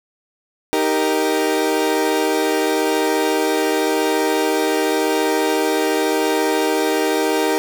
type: chord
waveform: 30% pulse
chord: Eb major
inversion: none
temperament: equal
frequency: 311.1 / 392 / 466.2 Hz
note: Eb4 / G4 / Bb4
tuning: 0 / 0 / 0 cents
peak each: -18 dBFS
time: 0.73-7.58 s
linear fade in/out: 0 ms
effects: none